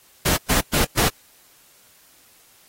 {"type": "noise bursts", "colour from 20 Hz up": "pink", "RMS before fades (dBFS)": -19, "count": 4, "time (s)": [0.25, 1.09], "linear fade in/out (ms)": 10, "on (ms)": 120, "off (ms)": 120, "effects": ["white hiss -54 dBFS RMS until 2.68 s", "AAC 48 kbps"]}